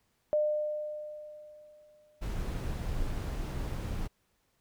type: tone with exponential decay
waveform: sine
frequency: 603 Hz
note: D5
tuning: 46 cents sharp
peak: -23 dBFS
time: 0.33-2.22 s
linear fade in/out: 0 ms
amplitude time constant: 410 ms
type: noise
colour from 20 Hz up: brown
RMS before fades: -34 dBFS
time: 2.21-4.08 s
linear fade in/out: 20 ms
effects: pink hiss -74 dBFS RMS until 4.6 s